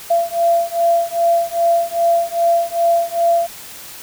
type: beating tone pair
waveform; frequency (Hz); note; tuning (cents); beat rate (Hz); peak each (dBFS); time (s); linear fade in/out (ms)
sine; 679 / 681.5; F5 / F5; -49 / -43; 2.5; -16; 0.1-3.47; 10
effects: white hiss -35 dBFS RMS until 4.02 s